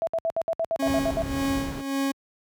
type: tone bursts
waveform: sine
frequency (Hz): 659.3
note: E5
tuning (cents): 0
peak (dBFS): -22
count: 11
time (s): 0.02-1.221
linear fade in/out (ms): 0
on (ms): 51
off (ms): 64
type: tone with tremolo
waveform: 40% pulse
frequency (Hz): 273.8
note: C#4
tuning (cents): -21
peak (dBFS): -22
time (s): 0.79-2.12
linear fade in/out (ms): 10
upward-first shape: sine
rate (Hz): 1.8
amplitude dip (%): 75
type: noise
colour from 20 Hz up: brown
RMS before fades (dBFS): -29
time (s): 0.85-1.82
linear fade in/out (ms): 20
effects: high-pass 60 Hz 12 dB/octave